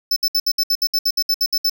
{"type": "tone bursts", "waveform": "square", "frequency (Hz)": 5274, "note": "E8", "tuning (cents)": 0, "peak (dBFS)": -15, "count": 14, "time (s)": [0.11, 1.697], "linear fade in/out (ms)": 5, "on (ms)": 53, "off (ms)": 65, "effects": []}